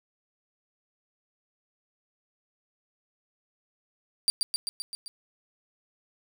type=tone with echo; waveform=30% pulse; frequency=4699 Hz; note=D8; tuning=in tune; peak=-17 dBFS; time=4.28-4.3 s; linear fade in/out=0 ms; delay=130 ms; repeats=6; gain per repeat=-3 dB; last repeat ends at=5.08 s; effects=none